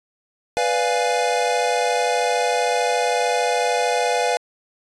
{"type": "chord", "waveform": "square", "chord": "B diminished seventh", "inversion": "none", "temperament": "equal", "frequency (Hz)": [493.9, 587.3, 698.5, 830.6], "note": ["B4", "D5", "F5", "Ab5"], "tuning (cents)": [0, 0, 0, 0], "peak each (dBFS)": [-23, -28, -23, -25], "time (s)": [0.57, 4.37], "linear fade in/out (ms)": 0, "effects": ["resampled to 22050 Hz"]}